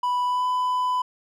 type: tone with pitch glide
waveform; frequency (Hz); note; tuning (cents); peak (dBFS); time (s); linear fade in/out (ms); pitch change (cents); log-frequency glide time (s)
triangle; 987.8 to 1001; B5 to B5; 0 to +23; -19; 0.03-1.02; 5; +23; 0.25-0.46
effects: none